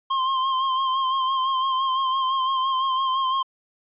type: tone with vibrato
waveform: square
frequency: 1056 Hz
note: C6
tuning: 16 cents sharp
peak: -21 dBFS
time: 0.1-3.43 s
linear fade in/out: 10 ms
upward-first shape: sine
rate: 5.9 Hz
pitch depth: 38 cents each way
effects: resampled to 8000 Hz